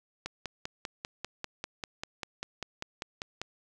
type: click train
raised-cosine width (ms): 0.2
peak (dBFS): -18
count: 17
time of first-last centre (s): 0.26-3.416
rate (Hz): 5.07
effects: none